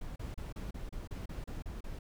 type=noise bursts; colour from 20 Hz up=brown; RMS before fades=-41 dBFS; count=11; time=0.01-1.99 s; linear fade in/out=5 ms; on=150 ms; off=33 ms; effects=none